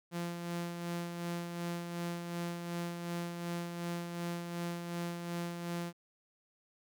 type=tone with tremolo; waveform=sawtooth; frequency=172.2 Hz; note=F3; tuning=24 cents flat; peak=-31 dBFS; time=0.11-5.93 s; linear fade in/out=50 ms; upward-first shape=sine; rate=2.7 Hz; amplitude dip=45%; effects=none